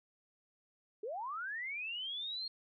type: linear sweep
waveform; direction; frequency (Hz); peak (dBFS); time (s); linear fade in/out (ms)
sine; up; 392 to 4279; -38; 1.03-2.48; 5
effects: none